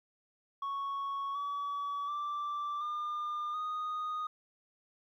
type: tone with pitch steps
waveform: sine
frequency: 1108.7 / 1139.9 / 1171.9 / 1204.9 / 1238.7 Hz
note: C#6 / C#6 / D6 / D6 / D#6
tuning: 0 / +48 / -4 / +44 / -8 cents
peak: -31 dBFS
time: 0.62-4.27 s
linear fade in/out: 5 ms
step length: 730 ms
effects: tanh soft clip ceiling -33 dBFS + 12-bit